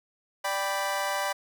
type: chord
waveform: 25% pulse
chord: G major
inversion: second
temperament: equal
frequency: 587.3 / 784 / 987.8 Hz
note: D5 / G5 / B5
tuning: 0 / 0 / 0 cents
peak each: -28 dBFS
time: 0.44-1.33 s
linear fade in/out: 10 ms
effects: none